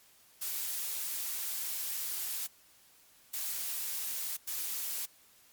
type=noise bursts at uneven times; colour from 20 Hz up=blue; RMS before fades=-36 dBFS; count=3; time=0.41-2.47 / 3.33-4.37 / 4.47-5.06 s; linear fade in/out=10 ms; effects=white hiss -62 dBFS RMS until 5.52 s + MP3 96 kbps